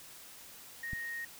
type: tone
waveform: sine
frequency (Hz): 1864.7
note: A#6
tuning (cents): 0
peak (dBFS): -37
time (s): 0.83-1.25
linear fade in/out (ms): 5
type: click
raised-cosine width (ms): 5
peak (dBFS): -28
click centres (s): 0.933
effects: white hiss -52 dBFS RMS until 1.39 s